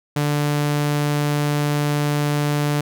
sawtooth tone, 146.83 Hz, D3, in tune, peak -14 dBFS, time 0.16-2.81 s, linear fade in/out 5 ms, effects none

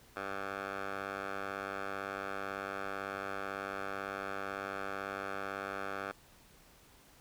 10% pulse tone with band-pass filter, 98 Hz, G2, in tune, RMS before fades -40 dBFS, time 0.16-6.12 s, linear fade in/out 5 ms, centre 1200 Hz, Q 1.7, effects pink hiss -61 dBFS RMS until 7.2 s

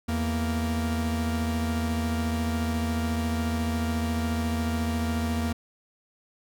45% pulse tone pair together, 82.41 / 233.1 Hz, E2 / A#3, 0 / 0 cents, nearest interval octave + tritone, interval 1800 cents, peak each -28 dBFS, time 0.08-5.53 s, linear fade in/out 10 ms, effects none

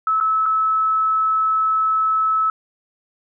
sine tone with dropouts, 1300 Hz, E6, 24 cents flat, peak -15 dBFS, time 0.07-2.5 s, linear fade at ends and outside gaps 2 ms, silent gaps 0.202-0.209 / 0.458-0.461 s, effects none

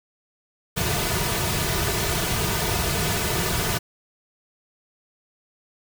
pink noise with comb filter, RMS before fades -24 dBFS, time 0.76-3.79 s, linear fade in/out 20 ms, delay 3.7 ms, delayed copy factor -0.65, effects none

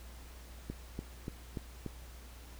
click train, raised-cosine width 3 ms, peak -25 dBFS, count 5, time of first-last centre 0.7-1.863 s, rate 3.44 Hz, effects added 60 Hz sine -49 dBFS peak until 2.59 s + pink hiss -56 dBFS RMS until 2.59 s

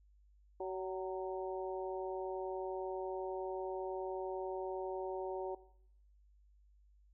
harmonic tone with a mistuned harmonic, 188.4 Hz, F#3, 32 cents sharp, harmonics 2 / 3 / 4 / 5, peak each -40 / -44 / -46 / -48 dBFS, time 0.6-5.55 s, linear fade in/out 5 ms, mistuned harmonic 5, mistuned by -36 cents, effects noise-tail reverb RT60 0.7 s tail -18 dB re dry + added 50 Hz sine -63 dBFS peak until 7.13 s

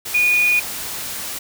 sine tone in noise, 2455 Hz, D#7, 24 cents flat, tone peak -13 dBFS, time 0.14-0.6 s, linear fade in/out 10 ms, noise white, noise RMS -28 dBFS, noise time 0.05-1.39 s, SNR +12 dB, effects none

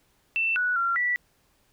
sine tone with pitch steps, 2675 / 1473 / 1375 / 1958 Hz, E7 / F#6 / F6 / B6, +25 / -8 / -27 / -15 cents, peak -22 dBFS, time 0.36-1.16 s, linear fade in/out 0 ms, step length 200 ms, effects pink hiss -66 dBFS RMS until 1.72 s

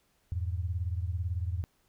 sine beating tone pair, 84 / 102 Hz, E2 / G#2, +33 / -31 cents, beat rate 18 Hz, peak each -31 / -35 dBFS, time 0.32-1.64 s, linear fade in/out 0 ms, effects pink hiss -71 dBFS RMS until 1.88 s

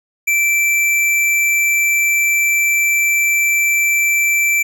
square tone, 2336 Hz, D7, 10 cents flat, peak -13 dBFS, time 0.27-4.63 s, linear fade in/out 10 ms, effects none

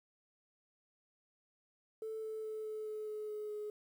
sine tone with pitch steps, 440 / 437.2 / 434.4 / 431.7 / 429 / 426.2 / 423.5 / 420.9 Hz, A4 / A4 / A4 / A4 / A4 / G#4 / G#4 / G#4, 0 / -11 / -22 / -33 / -44 / +45 / +34 / +23 cents, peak -38 dBFS, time 2.02-3.7 s, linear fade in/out 2 ms, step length 210 ms, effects tanh soft clip ceiling -36 dBFS + 11-bit

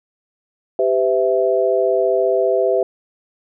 sine chord, E minor, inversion first, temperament equal with one note detuned, 392 / 506.9 / 659.3 Hz, G4 / B4 / E5, 0 / +45 / 0 cents, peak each -18 dBFS, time 0.79-2.83 s, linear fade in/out 2 ms, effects none

